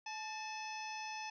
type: harmonic tone with a mistuned harmonic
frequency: 863 Hz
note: A5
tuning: 34 cents flat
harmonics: 1 / 2 / 3 / 4 / 5 / 6 / 7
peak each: -44 / -52 / -47 / -58 / -60 / -51 / -54 dBFS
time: 0.06-1.3 s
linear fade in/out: 5 ms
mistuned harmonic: 2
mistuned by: +61 cents
effects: none